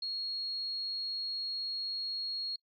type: tone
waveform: sine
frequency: 4299 Hz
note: C8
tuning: 46 cents sharp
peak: -34 dBFS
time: 0.02-2.56 s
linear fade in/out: 5 ms
effects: noise-tail reverb RT60 0.1 s tail -24 dB re dry